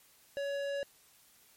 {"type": "tone with tanh clipping", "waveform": "sine", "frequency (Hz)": 562, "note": "C#5", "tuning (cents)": 24, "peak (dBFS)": -35, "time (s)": [0.37, 0.83], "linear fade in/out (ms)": 0, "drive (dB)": 16, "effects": ["white hiss -63 dBFS RMS until 1.56 s", "MP3 64 kbps"]}